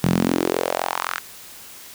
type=tone with high-pass filter sweep; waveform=sawtooth; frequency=43.86 Hz; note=F1; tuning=8 cents sharp; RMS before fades=-22 dBFS; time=0.03-1.19 s; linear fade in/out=10 ms; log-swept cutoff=150 to 1500 Hz; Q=3; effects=white hiss -41 dBFS RMS until 1.94 s